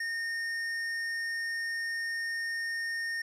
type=tone with hard clipping; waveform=triangle; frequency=1835 Hz; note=A#6; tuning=28 cents flat; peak=-33 dBFS; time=0-3.22 s; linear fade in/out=5 ms; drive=12 dB; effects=none